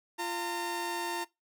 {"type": "tone pair together", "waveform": "sawtooth", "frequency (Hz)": [346.9, 912], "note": ["F4", "A#5"], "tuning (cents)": [-12, -38], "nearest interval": "octave + perfect fourth", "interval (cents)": 1674, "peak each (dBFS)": [-33, -30], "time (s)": [0.18, 1.25], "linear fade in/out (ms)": 20, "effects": ["noise-tail reverb RT60 0.2 s tail -21 dB re dry"]}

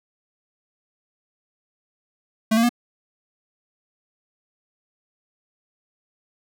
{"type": "tone with pitch steps", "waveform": "square", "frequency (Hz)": [220, 229.9, 240.2], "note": ["A3", "A#3", "B3"], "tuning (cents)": [0, -24, -48], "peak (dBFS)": -16, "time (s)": [2.51, 2.693], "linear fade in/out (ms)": 10, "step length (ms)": 61, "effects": []}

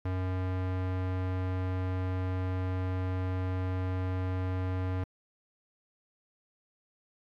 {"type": "tone", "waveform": "square", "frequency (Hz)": 92.5, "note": "F#2", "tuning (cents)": 0, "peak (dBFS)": -30, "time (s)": [0.05, 5.04], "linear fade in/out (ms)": 5, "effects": ["low-pass 2000 Hz 12 dB/octave", "11-bit"]}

